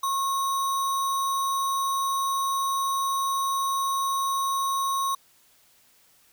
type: tone with sample-and-hold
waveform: sine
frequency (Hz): 1088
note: C#6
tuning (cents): -33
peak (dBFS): -23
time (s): 0.03-5.15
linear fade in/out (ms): 5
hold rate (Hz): 4900
effects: white hiss -60 dBFS RMS until 6.32 s